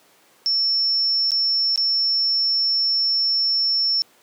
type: tone with dropouts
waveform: sine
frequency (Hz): 5400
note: E8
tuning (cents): +41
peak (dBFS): -17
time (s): 0.46-4.02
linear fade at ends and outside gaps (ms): 0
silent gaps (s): 1.307-1.318 / 1.759-1.776
effects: pink hiss -55 dBFS RMS until 4.22 s + high-pass 300 Hz 12 dB/octave